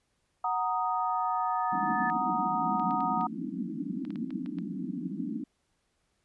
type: chord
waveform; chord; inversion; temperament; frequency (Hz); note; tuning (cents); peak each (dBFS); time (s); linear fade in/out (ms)
sine; D# minor; first; equal; 740 / 932.3 / 1244.5; F#5 / A#5 / D#6; 0 / 0 / 0; -31; 0.44-3.27; 5
type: tone with exponential growth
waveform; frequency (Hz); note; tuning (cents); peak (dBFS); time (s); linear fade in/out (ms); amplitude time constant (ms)
sine; 1742; A6; -18; -30; 0.85-2.1; 0; 270
type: band-pass noise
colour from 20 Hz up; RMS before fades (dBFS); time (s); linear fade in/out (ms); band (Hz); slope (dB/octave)
pink; -35; 1.72-5.44; 5; 170 to 320; 96
type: clicks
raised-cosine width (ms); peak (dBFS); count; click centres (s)
0.3; -33; 10; 2.797 / 2.909 / 3.006 / 3.211 / 4.051 / 4.105 / 4.158 / 4.306 / 4.461 / 4.586
effects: pink hiss -75 dBFS RMS until 6.24 s + resampled to 24000 Hz